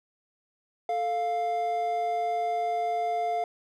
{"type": "tone pair together", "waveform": "triangle", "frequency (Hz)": [440.8, 699.7], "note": ["A4", "F5"], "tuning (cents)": [3, 3], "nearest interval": "minor sixth", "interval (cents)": 800, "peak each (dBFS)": [-32, -24], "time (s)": [0.89, 3.44], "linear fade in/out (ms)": 2, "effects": []}